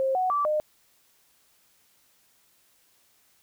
sine tone with pitch steps, 532 / 741 / 1161 / 609 Hz, C5 / F#5 / D6 / D#5, +29 / +2 / -20 / -37 cents, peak -22 dBFS, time 0-0.6 s, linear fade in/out 0 ms, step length 150 ms, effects white hiss -64 dBFS RMS until 3.42 s

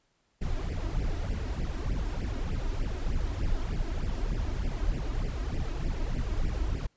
brown noise with flanger, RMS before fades -30 dBFS, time 0.41-6.87 s, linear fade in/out 10 ms, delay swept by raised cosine 0.38 to 3.18 ms, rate 3.3 Hz, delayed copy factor +0.9, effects pink hiss -72 dBFS RMS until 6.96 s + resampled to 16000 Hz

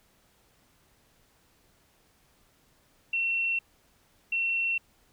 sine tone pair in turn, 2714 / 2714 Hz, E7 / E7, +50 / +50 cents, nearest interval unison, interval 0 cents, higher neither, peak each -25 dBFS, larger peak neither, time 3.13-3.59 / 4.32-4.78 s, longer neither, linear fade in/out 5 ms, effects pink hiss -65 dBFS RMS until 5.12 s

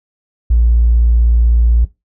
triangle tone, 58 Hz, A#1, 8 cents flat, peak -3 dBFS, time 0.5-1.85 s, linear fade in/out 10 ms, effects noise-tail reverb RT60 0.2 s tail -21 dB re dry + tanh soft clip ceiling -5 dBFS

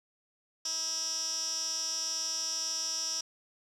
15% pulse tone with band-pass filter, 321.9 Hz, E4, 41 cents flat, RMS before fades -34 dBFS, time 0.65-3.21 s, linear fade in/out 5 ms, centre 5700 Hz, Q 9.3, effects none

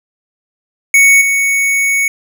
square tone with level steps, 2223 Hz, C#7, 4 cents sharp, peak -5 / -11 dBFS, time 0.94-2.08 s, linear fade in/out 2 ms, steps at 1.21 s, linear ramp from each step 5 ms, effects none

